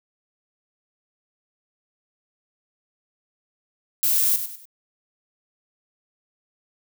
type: noise with echo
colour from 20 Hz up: violet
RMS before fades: -20 dBFS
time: 4.03-4.36 s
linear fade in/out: 0 ms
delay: 98 ms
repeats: 3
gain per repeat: -9 dB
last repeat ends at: 4.654 s
effects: none